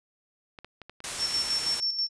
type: clicks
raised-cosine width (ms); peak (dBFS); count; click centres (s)
0.3; -27; 11; 0.588 / 0.646 / 0.817 / 0.896 / 1.004 / 1.12 / 1.194 / 1.228 / 1.389 / 1.531 / 1.669
type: noise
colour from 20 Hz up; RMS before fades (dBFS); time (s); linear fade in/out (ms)
white; -33; 1.04-1.8; 0
type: tone with tremolo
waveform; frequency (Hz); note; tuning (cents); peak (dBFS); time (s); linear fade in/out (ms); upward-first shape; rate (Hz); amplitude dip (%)
sine; 5430; F8; -50; -24; 1.18-2.09; 50; square; 6.2; 55
effects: resampled to 22050 Hz